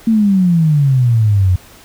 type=exponential sweep; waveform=sine; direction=down; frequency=230 to 88.7 Hz; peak=-8 dBFS; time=0.07-1.56 s; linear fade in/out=5 ms; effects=pink hiss -41 dBFS RMS until 1.84 s